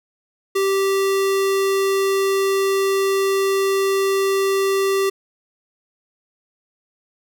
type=tone; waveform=square; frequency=390 Hz; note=G4; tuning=9 cents flat; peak=-17 dBFS; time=0.55-5.1 s; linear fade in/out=10 ms; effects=none